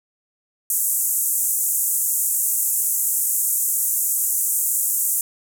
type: band-pass noise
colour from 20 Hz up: white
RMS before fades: -21 dBFS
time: 0.7-5.21 s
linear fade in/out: 2 ms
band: 7000 to 15000 Hz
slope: 48 dB/octave
effects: none